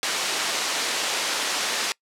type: band-pass noise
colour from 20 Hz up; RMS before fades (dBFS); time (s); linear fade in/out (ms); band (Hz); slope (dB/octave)
white; -26; 0.03-1.92; 0; 340 to 5800; 12
effects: noise-tail reverb RT60 0.1 s tail -24 dB re dry + low-pass 12000 Hz 12 dB/octave